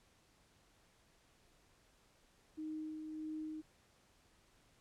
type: tone with tremolo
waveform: sine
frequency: 311.1 Hz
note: D#4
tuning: in tune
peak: -40 dBFS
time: 2.57-3.62 s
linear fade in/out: 20 ms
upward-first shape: sine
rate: 1.6 Hz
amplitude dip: 35%
effects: pink hiss -70 dBFS RMS until 4.8 s + low-pass 10000 Hz 12 dB/octave